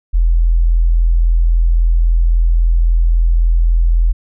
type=tone; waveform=sine; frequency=41.85 Hz; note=E1; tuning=27 cents sharp; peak=-8 dBFS; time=0.13-4.13 s; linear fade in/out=20 ms; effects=none